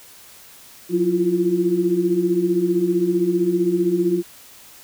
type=tone cluster; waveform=sine; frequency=180.3 / 334.6 / 350 Hz; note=F#3 / E4 / F4; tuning=-45 / +26 / +4 cents; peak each=-24 / -22 / -18 dBFS; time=0.89-4.23 s; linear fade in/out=50 ms; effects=white hiss -45 dBFS RMS until 4.83 s